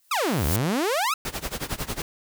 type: noise with exponential growth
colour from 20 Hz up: blue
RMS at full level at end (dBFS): -25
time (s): 0-0.56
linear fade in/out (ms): 0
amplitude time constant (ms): 120
type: exponential two-way sweep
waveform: sawtooth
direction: down then up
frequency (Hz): 1350 to 67.3 to 1350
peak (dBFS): -18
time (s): 0.11-1.14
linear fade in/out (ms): 5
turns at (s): 0.46
type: noise with tremolo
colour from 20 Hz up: pink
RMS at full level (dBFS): -28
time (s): 1.25-2.02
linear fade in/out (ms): 2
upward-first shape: sine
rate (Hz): 11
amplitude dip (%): 90
effects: none